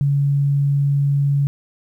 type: tone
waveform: sine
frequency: 141.2 Hz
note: C#3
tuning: 32 cents sharp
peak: -14 dBFS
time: 0.01-1.47 s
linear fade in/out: 0 ms
effects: 9-bit